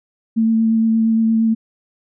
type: tone with vibrato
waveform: sine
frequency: 224.2 Hz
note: A3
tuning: 33 cents sharp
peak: -12 dBFS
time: 0.36-1.55 s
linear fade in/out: 20 ms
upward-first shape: sine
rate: 8.6 Hz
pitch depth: 13 cents each way
effects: none